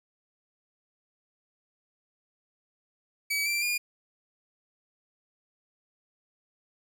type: tone with pitch steps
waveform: sawtooth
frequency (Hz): 2282 / 2352 / 2423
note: C#7 / D7 / D#7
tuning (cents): +50 / +2 / -47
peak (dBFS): -23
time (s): 3.3-3.78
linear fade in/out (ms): 10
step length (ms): 160
effects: none

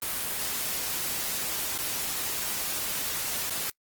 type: noise with dropouts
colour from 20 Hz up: white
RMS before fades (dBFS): -31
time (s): 0.02-3.7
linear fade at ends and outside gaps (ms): 2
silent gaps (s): 1.779-1.786 / 3.498-3.505
effects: noise-tail reverb RT60 0.1 s tail -25 dB re dry + Opus 24 kbps

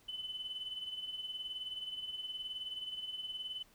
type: tone with tremolo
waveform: sine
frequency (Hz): 3020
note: F#7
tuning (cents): +35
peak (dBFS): -36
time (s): 0.08-3.63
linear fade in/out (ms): 10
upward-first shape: sine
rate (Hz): 19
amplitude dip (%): 65
effects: tanh soft clip ceiling -34 dBFS + pink hiss -66 dBFS RMS until 3.74 s

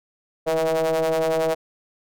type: ring-modulated tone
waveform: square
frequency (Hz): 79.8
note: D#2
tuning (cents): +44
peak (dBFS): -17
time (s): 0.46-1.55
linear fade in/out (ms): 20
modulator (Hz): 564
effects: none

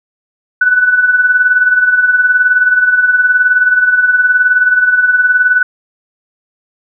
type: tone with tremolo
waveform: sine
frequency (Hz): 1490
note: F#6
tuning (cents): +12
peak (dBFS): -4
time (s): 0.61-5.63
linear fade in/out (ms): 5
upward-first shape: sine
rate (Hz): 19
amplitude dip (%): 60
effects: none

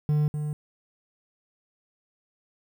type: tone with echo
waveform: triangle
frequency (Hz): 150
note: D3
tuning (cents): +37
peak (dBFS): -18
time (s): 0.09-0.28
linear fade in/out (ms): 0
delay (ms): 250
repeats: 1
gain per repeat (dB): -7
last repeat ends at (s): 0.53
effects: 9-bit

